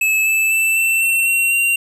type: tone with pitch steps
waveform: square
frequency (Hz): 2601 / 2627 / 2653 / 2679 / 2705 / 2732 / 2759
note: E7 / E7 / E7 / E7 / E7 / F7 / F7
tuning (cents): -24 / -7 / +10 / +27 / +44 / -39 / -22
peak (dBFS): -14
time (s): 0.01-1.76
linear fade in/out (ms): 5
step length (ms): 250
effects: none